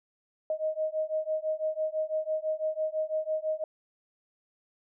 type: beating tone pair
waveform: sine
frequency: 622.3 / 628.3 Hz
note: D#5 / D#5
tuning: 0 / +17 cents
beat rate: 6 Hz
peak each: -31 dBFS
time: 0.5-3.64 s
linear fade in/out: 2 ms
effects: none